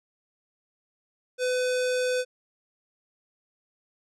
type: tone with low-pass filter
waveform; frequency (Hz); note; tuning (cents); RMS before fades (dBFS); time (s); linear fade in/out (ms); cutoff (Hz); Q
square; 503; B4; +32; -26; 1.38-2.25; 50; 7800; 1.2
effects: none